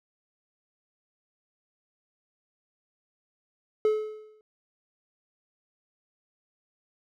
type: tone with exponential decay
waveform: triangle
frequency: 430 Hz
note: A4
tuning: 40 cents flat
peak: -16 dBFS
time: 3.85-4.41 s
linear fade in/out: 1 ms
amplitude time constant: 120 ms
effects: none